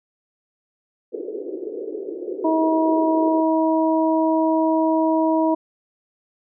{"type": "band-pass noise", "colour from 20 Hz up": "pink", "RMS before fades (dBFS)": -30, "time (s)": [1.12, 3.42], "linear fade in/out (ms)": 20, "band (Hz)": [340, 460], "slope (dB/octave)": 48}
{"type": "harmonic tone", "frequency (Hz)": 320, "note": "D#4", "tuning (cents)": 49, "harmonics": [1, 2, 3], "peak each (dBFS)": [-18, -21, -23], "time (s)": [2.44, 5.55], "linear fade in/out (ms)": 10}
{"effects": []}